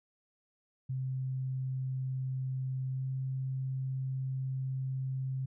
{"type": "tone with pitch glide", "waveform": "sine", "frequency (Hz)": [130.81, 131.95], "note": ["C3", "C3"], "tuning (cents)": [0, 15], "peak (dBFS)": -32, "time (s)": [0.89, 5.46], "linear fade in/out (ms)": 10, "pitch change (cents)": 15, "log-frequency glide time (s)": [2.9, 3.06], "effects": []}